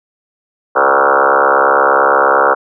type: tone with frequency modulation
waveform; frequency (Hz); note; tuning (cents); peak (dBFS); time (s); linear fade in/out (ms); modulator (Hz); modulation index
sine; 947; A#5; +27; -7; 0.75-2.55; 20; 68.6; 7.5
effects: none